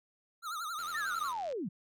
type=tone with vibrato; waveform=square; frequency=1300 Hz; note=E6; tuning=24 cents flat; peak=-37 dBFS; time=0.42-1.34 s; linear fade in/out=50 ms; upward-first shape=triangle; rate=11 Hz; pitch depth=160 cents each way
type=click train; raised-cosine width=0.2 ms; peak=-34 dBFS; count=65; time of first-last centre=0.79-1.525 s; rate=87.1 Hz
type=linear sweep; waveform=sine; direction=down; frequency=1856 to 146.83 Hz; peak=-34 dBFS; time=0.94-1.69 s; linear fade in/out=10 ms
effects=none